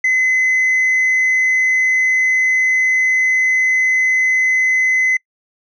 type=tone with tanh clipping; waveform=triangle; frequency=2036 Hz; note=C7; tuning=48 cents flat; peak=-12 dBFS; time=0.04-5.17 s; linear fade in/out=5 ms; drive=6 dB; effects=noise-tail reverb RT60 0.1 s tail -26 dB re dry